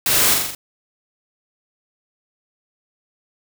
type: noise with echo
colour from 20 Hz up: white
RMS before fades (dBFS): -18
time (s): 0.06-0.34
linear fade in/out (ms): 2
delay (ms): 42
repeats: 5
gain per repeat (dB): -3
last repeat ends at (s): 0.55
effects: none